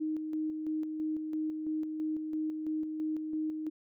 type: tone with tremolo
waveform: sine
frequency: 311.1 Hz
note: D#4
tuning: in tune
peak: -30 dBFS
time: 0-3.7 s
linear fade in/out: 20 ms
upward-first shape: square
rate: 3 Hz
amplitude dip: 40%
effects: none